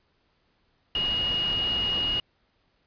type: tone in noise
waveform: sine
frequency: 2873 Hz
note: F7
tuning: 48 cents sharp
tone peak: -24 dBFS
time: 0.95-2.2 s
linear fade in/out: 2 ms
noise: pink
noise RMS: -35 dBFS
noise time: 0.95-2.2 s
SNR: +8 dB
effects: pink hiss -69 dBFS RMS until 2.86 s + resampled to 11025 Hz